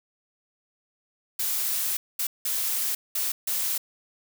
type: noise bursts at uneven times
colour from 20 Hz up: blue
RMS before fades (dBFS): -27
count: 5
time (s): 1.39-1.97 / 2.19-2.27 / 2.45-2.95 / 3.15-3.32 / 3.47-3.78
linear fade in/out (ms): 5
effects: none